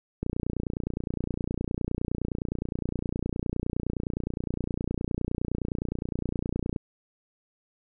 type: click train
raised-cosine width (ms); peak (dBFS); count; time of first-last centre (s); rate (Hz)
3; -16; 195; 0.23-6.762; 29.7
effects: none